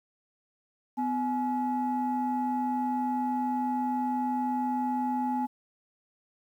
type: tone pair together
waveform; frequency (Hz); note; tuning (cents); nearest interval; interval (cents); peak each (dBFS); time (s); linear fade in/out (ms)
sine; 251.8 / 847; B3 / G#5; +34 / +34; octave + major sixth; 2100; -28; 0.97-5.47; 20
effects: tanh soft clip ceiling -21 dBFS + 10-bit